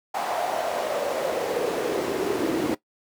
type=noise with high-pass filter sweep; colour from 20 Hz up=brown; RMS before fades=-26 dBFS; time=0.14-2.75 s; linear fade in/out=10 ms; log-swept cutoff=770 to 310 Hz; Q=3.9; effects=noise-tail reverb RT60 0.1 s tail -17 dB re dry